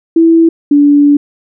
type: tone pair in turn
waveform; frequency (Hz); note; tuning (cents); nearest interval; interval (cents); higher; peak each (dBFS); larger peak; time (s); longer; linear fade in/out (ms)
sine; 329.6 / 288.8; E4 / D4; 0 / -29; major second; 229; first; -3; neither; 0.16-0.49 / 0.71-1.17; second; 5
effects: none